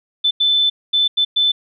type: tone bursts at uneven times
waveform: sine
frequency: 3520 Hz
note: A7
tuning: in tune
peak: -12 dBFS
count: 5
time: 0.24-0.31 / 0.4-0.7 / 0.93-1.08 / 1.17-1.25 / 1.36-1.52 s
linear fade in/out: 10 ms
effects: none